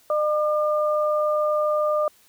sine tone pair together, 605.2 / 1202 Hz, D#5 / D6, -48 / +40 cents, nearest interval octave, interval 1188 cents, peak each -20 / -25 dBFS, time 0.1-2.08 s, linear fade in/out 2 ms, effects white hiss -57 dBFS RMS until 2.28 s

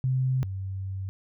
sine tone pair in turn, 130 / 95.83 Hz, C3 / G2, -11 / -39 cents, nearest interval perfect fourth, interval 528 cents, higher first, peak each -22 / -30 dBFS, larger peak first, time 0.04-0.43 / 0.43-1.09 s, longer second, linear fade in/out 0 ms, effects none

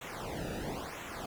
brown noise with flanger, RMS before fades -40 dBFS, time 0.01-1.26 s, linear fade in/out 5 ms, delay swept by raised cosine 0.2 to 0.95 ms, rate 0.99 Hz, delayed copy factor -1, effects none

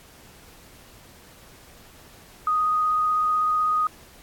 sine tone with vibrato, 1244.5 Hz, D#6, in tune, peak -19 dBFS, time 2.47-3.87 s, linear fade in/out 2 ms, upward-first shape triangle, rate 16 Hz, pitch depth 9 cents each way, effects pink hiss -50 dBFS RMS until 4.22 s + AAC 64 kbps

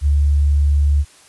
sine tone, 72.2 Hz, D2, 29 cents flat, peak -11 dBFS, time 0.01-1.05 s, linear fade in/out 50 ms, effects white hiss -47 dBFS RMS until 1.28 s + resampled to 24000 Hz

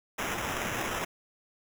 white noise with sample-and-hold, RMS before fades -33 dBFS, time 0.18-1.05 s, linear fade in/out 10 ms, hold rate 4410 Hz, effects none

